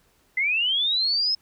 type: linear sweep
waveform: sine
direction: up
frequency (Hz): 2012 to 5220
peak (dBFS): -20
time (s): 0.37-1.35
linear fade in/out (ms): 5
effects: pink hiss -63 dBFS RMS until 1.41 s